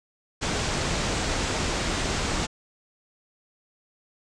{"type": "low-pass noise", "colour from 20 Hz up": "pink", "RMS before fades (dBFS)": -27, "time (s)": [0.41, 2.47], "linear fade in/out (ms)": 20, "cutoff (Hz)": 8200, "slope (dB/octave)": 48, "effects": []}